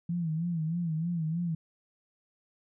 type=tone with vibrato; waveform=sine; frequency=165.4 Hz; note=E3; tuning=6 cents sharp; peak=-28 dBFS; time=0.09-1.55 s; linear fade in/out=5 ms; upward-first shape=sine; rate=3.2 Hz; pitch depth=100 cents each way; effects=none